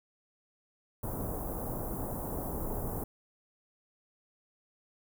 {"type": "band-stop noise", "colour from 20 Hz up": "pink", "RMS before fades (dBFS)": -36, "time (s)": [1.03, 3.04], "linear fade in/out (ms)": 5, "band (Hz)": [960, 12000], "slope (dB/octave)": 24, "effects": []}